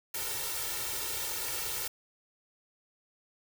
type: noise with comb filter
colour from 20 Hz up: white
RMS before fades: -35 dBFS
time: 0.14-1.88 s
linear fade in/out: 5 ms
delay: 2.2 ms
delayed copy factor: +0.85
effects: none